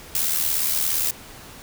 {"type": "noise with amplitude modulation", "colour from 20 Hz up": "blue", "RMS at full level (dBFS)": -20, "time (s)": [0.15, 1.11], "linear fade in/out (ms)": 2, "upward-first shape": "sine", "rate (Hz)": 77.2, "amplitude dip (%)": 55, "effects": ["pink hiss -42 dBFS RMS until 1.62 s"]}